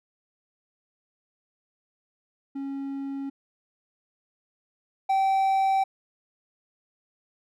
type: tone pair in turn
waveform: triangle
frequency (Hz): 275 / 773.8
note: C#4 / G5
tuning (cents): -14 / -23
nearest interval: octave + tritone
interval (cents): 1791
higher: second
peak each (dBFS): -28 / -18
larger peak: second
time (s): 2.55-3.3 / 5.09-5.84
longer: neither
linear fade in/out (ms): 10
effects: none

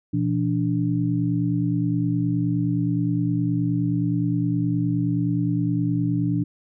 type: tone cluster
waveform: sine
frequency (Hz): 120.5 / 170.1 / 291.9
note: B2 / F3 / D4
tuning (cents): -42 / -45 / -10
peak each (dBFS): -24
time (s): 0.13-6.44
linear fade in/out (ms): 10
effects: none

